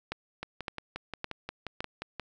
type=two click trains; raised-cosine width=0.3 ms; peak=-17 / -20 dBFS; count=4 / 11; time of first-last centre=0.12-1.805 / 0.43-2.197 s; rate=1.78 / 5.66 Hz; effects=none